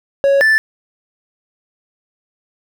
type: tone pair in turn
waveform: triangle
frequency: 554.4 / 1760.1 Hz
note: C#5 / A6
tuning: 0 / 0 cents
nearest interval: octave + minor sixth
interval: 2000 cents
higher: second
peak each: -7 dBFS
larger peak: neither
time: 0.24-0.41 / 0.41-0.58 s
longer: neither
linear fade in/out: 0 ms
effects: none